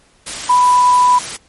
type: tone in noise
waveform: sine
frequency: 991 Hz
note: B5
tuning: 6 cents sharp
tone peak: -7 dBFS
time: 0.49-1.19 s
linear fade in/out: 10 ms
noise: white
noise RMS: -25 dBFS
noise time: 0.26-1.37 s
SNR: +15 dB
effects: pink hiss -52 dBFS RMS until 1.48 s + MP3 48 kbps